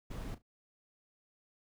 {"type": "noise with echo", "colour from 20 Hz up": "brown", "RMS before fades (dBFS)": -41, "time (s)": [0.1, 0.35], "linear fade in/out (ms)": 10, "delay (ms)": 36, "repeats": 2, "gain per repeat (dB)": -15, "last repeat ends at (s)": 0.422, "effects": []}